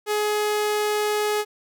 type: tone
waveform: sawtooth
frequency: 420.6 Hz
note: G#4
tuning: 22 cents sharp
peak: -17 dBFS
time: 0.06-1.45 s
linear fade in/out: 50 ms
effects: none